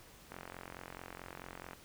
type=click train; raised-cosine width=0.5 ms; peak=-30 dBFS; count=64; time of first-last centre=0.32-1.733 s; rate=44.6 Hz; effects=pink hiss -58 dBFS RMS until 1.84 s